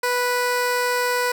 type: tone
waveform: 15% pulse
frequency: 492.5 Hz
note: B4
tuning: 5 cents flat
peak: -13 dBFS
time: 0.03-1.32 s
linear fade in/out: 5 ms
effects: none